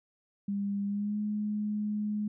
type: tone with pitch glide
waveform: sine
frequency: 200.7 to 209.9 Hz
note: G3 to G#3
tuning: +41 to +19 cents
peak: -29 dBFS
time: 0.48-2.28 s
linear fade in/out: 5 ms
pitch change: +78 cents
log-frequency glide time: 0.86-1.18 s
effects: none